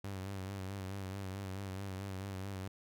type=tone with vibrato; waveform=sawtooth; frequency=96.6 Hz; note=G2; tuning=25 cents flat; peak=-36 dBFS; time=0.04-2.68 s; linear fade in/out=5 ms; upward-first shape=sine; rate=4.6 Hz; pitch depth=54 cents each way; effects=none